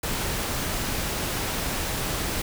pink noise, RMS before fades -28 dBFS, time 0.03-2.42 s, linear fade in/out 5 ms, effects none

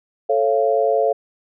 sine chord, A augmented, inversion none, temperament just, 440 / 550 / 687.5 Hz, A4 / C#5 / E#5, 0 / -14 / -27 cents, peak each -19 dBFS, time 0.29-1.13 s, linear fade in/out 10 ms, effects none

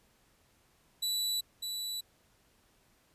sawtooth tone with echo, 3951 Hz, B7, in tune, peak -27 dBFS, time 1.02-1.41 s, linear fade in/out 10 ms, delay 600 ms, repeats 1, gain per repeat -5 dB, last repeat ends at 2.01 s, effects pink hiss -68 dBFS RMS until 3.14 s + resampled to 32000 Hz

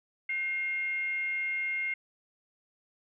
sine tone with frequency modulation, 2132 Hz, C7, 32 cents sharp, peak -29 dBFS, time 0.29-1.94 s, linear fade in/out 5 ms, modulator 607 Hz, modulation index 0.31, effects none

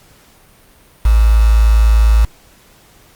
sine tone with quantisation, 55 Hz, A1, in tune, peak -6 dBFS, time 1.05-2.25 s, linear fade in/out 5 ms, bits 4, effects pink hiss -47 dBFS RMS until 3.15 s + Opus 48 kbps

